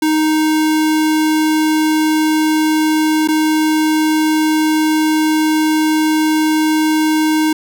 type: tone with dropouts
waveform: square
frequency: 311.3 Hz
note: D#4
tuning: 1 cent sharp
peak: -12 dBFS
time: 0.02-7.53 s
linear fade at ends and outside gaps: 5 ms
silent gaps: 3.276-3.285 s
effects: none